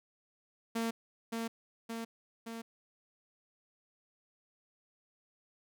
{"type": "tone with echo", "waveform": "sawtooth", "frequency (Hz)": 228.4, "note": "A#3", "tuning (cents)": -35, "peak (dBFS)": -28, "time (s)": [0.75, 0.91], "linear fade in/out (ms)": 10, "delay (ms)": 570, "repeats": 3, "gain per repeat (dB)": -3, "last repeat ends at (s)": 2.62, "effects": []}